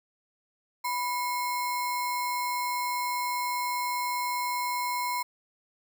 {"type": "tone with sample-and-hold", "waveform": "sine", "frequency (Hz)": 985, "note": "B5", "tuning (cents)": -5, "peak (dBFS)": -27, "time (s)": [0.84, 5.23], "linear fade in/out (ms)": 10, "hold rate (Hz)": 3150, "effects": []}